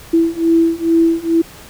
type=beating tone pair; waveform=sine; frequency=329.6 / 331.9 Hz; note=E4 / E4; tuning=0 / +12 cents; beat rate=2.3 Hz; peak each=-14 / -13 dBFS; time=0.13-1.42 s; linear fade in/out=10 ms; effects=pink hiss -38 dBFS RMS until 1.69 s